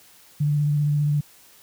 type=tone with vibrato; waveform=sine; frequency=147.2 Hz; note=D3; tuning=4 cents sharp; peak=-18 dBFS; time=0.4-1.21 s; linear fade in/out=10 ms; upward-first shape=square; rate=15 Hz; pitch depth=15 cents each way; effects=white hiss -52 dBFS RMS until 1.62 s